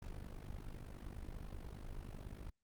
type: noise with amplitude modulation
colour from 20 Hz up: brown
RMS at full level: -44 dBFS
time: 0.02-2.5 s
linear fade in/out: 5 ms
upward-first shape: sine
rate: 49.9 Hz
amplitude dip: 80%
effects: Opus 48 kbps